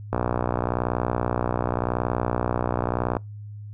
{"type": "click train", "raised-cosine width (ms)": 1, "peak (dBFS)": -9, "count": 186, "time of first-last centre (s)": [0.13, 3.168], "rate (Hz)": 60.9, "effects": ["noise-tail reverb RT60 0.2 s tail -26 dB re dry", "added 104 Hz sine -35 dBFS peak until 3.73 s"]}